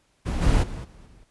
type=noise with level steps; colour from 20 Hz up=brown; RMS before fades=-26 / -19 / -34 / -47 / -51 dBFS; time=0.25-1.25 s; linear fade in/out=20 ms; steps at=0.41 / 0.62 / 0.83 / 1.05 s; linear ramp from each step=20 ms; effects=pink hiss -66 dBFS RMS until 1.3 s + resampled to 24000 Hz